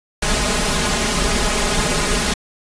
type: noise with comb filter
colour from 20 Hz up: pink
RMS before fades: -18 dBFS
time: 0.22-2.34 s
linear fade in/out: 5 ms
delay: 4.8 ms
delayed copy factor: +1
effects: resampled to 22050 Hz